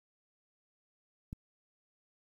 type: click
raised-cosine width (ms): 5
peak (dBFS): -28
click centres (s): 1.329
effects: 10-bit